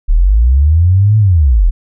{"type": "linear two-way sweep", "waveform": "sine", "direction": "up then down", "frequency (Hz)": [34.65, 110, 34.65], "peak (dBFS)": -5, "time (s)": [0.08, 1.71], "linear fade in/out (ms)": 20, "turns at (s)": 1.18, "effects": []}